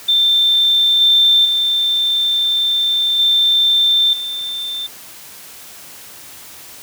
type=tone with level steps; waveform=sine; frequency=3569 Hz; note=A7; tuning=24 cents sharp; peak=-10 / -8 / -13 / -10 / -21 dBFS; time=0.08-4.87 s; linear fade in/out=10 ms; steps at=1.01 / 1.45 / 3.19 / 4.13 s; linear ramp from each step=2 ms; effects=white hiss -37 dBFS RMS until 6.82 s + high-pass 60 Hz 12 dB/octave